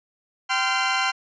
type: tone cluster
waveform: 20% pulse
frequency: 778 / 1030 / 1382 Hz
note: G5 / C6 / F6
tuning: -13 / -28 / -19 cents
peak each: -20 dBFS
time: 0.49-1.12 s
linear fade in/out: 20 ms
effects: resampled to 16000 Hz